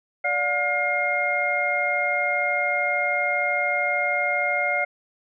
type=tone cluster; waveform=sine; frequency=584 / 717 / 1428 / 2127 Hz; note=D5 / F5 / F6 / C7; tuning=-10 / +45 / +38 / +28 cents; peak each=-28 / -27 / -29 / -23 dBFS; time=0.24-4.85 s; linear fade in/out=10 ms; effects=none